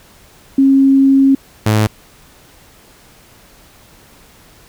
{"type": "tone pair in turn", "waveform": ["sine", "sawtooth"], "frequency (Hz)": [271.2, 107.63], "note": ["C#4", "A2"], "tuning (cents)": [-38, -38], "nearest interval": "octave + major third", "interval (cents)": 1600, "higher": "first", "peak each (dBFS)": -6, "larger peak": "neither", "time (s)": [[0.58, 1.35], [1.66, 1.87]], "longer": "first", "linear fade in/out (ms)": 5, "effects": ["pink hiss -45 dBFS RMS until 4.68 s"]}